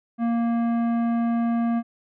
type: tone with tanh clipping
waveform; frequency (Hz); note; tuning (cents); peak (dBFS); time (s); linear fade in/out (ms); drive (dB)
sine; 233.1; A#3; 0; -22; 0.18-1.83; 50; 13
effects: none